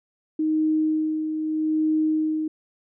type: tone with tremolo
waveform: sine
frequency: 311.8 Hz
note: D#4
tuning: 4 cents sharp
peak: -18 dBFS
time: 0.39-2.48 s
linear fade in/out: 5 ms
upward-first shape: sine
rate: 0.8 Hz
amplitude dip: 50%
effects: none